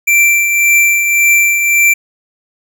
square tone with tremolo, 2349 Hz, D7, in tune, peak -6 dBFS, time 0.07-1.94 s, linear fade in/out 10 ms, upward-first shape triangle, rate 1.8 Hz, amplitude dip 50%, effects none

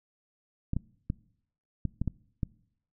clicks, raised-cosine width 5 ms, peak -17 dBFS, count 7, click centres 0.734 / 0.766 / 1.101 / 1.853 / 2.016 / 2.077 / 2.432 s, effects noise-tail reverb RT60 0.7 s tail -23 dB re dry

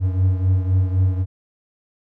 triangle beating tone pair, 92.5 / 96.4 Hz, F#2 / G2, 0 / -28 cents, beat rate 3.9 Hz, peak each -14 / -20 dBFS, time 0-1.26 s, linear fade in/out 50 ms, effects none

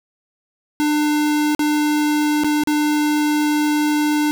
square tone with dropouts, 299.3 Hz, D4, 33 cents sharp, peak -16 dBFS, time 0.8-4.31 s, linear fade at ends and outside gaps 0 ms, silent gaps 1.549-1.593 / 2.436-2.444 / 2.636-2.673 s, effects none

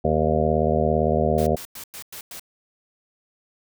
harmonic tone, 77.7 Hz, D#2, 2 cents flat, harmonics 1 / 2 / 3 / 5 / 6 / 7 / 8 / 9, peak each -26 / -26 / -26 / -26 / -26 / -26 / -26 / -26 dBFS, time 0.04-1.56 s, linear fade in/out 10 ms
white noise bursts, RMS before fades -37 dBFS, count 6, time 1.38-2.396 s, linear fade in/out 2 ms, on 86 ms, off 100 ms
effects none

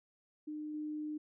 sine tone with level steps, 303.2 Hz, D#4, 45 cents flat, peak -39 / -37 dBFS, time 0.47-1.18 s, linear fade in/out 10 ms, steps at 0.74 s, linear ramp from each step 2 ms, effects none

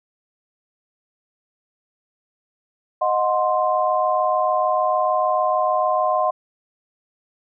sine chord, C diminished, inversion first, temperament equal with one note detuned, 622.3 / 729 / 1046.5 Hz, Eb5 / Gb5 / C6, 0 / -26 / 0 cents, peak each -21 dBFS, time 3.01-6.31 s, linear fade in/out 10 ms, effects none

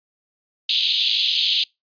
white band-pass noise, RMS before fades -20 dBFS, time 0.69-1.64 s, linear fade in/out 5 ms, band 3000 to 4100 Hz, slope 48 dB/octave, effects noise-tail reverb RT60 0.2 s tail -26 dB re dry + resampled to 11025 Hz

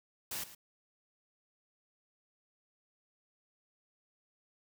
white noise with echo, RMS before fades -39 dBFS, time 0.31-0.44 s, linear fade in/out 5 ms, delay 110 ms, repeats 1, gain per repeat -14 dB, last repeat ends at 0.55 s, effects none

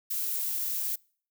violet noise, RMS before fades -31 dBFS, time 0.1-0.96 s, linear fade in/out 10 ms, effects noise-tail reverb RT60 0.5 s tail -26 dB re dry

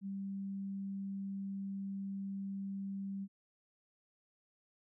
sine tone, 196 Hz, G3, in tune, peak -38 dBFS, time 0.01-3.28 s, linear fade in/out 50 ms, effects none

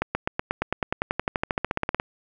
accelerating click train, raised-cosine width 0.5 ms, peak -8 dBFS, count 24, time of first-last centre 0.02-1.999 s, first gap 130 ms, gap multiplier 0.96, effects none

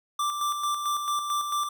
square tone with tremolo, 1177 Hz, D6, 3 cents sharp, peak -25 dBFS, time 0.19-1.69 s, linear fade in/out 5 ms, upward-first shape square, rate 4.5 Hz, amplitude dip 45%, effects none

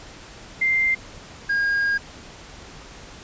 sine / triangle tone pair in turn, 2093 / 1625 Hz, C7 / G#6, 0 / -38 cents, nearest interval major third, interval 438 cents, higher first, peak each -17 dBFS, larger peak neither, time 0.61-0.95 / 1.49-1.98 s, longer second, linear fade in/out 10 ms, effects pink hiss -42 dBFS RMS until 3.23 s + resampled to 16000 Hz

